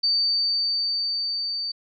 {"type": "tone with level ramp", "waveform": "sine", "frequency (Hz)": 4594, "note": "D8", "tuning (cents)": -39, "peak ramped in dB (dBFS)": [-18, -26], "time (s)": [0.03, 1.72], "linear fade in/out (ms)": 10, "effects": []}